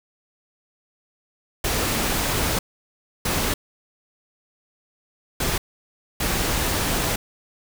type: noise bursts at uneven times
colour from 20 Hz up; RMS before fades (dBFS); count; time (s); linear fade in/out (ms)
pink; -23; 4; 1.64-2.59 / 3.25-3.54 / 5.4-5.58 / 6.2-7.16; 5
effects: none